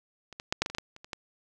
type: clicks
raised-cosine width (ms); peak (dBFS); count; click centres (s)
0.2; -27 / -21 / -9 / -7 / -14 / -24 / -17 / -13 / -30 / -28 / -18; 11; 0.327 / 0.399 / 0.525 / 0.62 / 0.661 / 0.7 / 0.749 / 0.784 / 0.964 / 1.045 / 1.132
effects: none